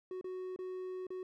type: tone with dropouts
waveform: triangle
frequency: 370 Hz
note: F#4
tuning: in tune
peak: -37 dBFS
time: 0.11-1.23 s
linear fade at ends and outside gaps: 2 ms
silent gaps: 0.212-0.243 / 0.562-0.589 / 1.068-1.104 s
effects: none